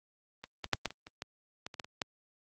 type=clicks; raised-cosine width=0.2 ms; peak=-25 / -18 / -8 / -13 / -27 / -29 / -20 / -22 / -27 / -19 / -28 / -14 dBFS; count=12; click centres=0.44 / 0.643 / 0.733 / 0.857 / 0.906 / 1.069 / 1.221 / 1.665 / 1.742 / 1.798 / 1.845 / 2.018 s; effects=high-pass 80 Hz 12 dB/octave + Opus 24 kbps